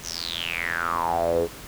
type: tone with band-pass filter sweep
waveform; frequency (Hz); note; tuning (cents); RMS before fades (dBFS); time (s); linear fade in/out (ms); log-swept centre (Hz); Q
sawtooth; 84.6; E2; +45; -26; 0.02-1.48; 50; 6500 to 410; 8.6
effects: pink hiss -41 dBFS RMS until 1.67 s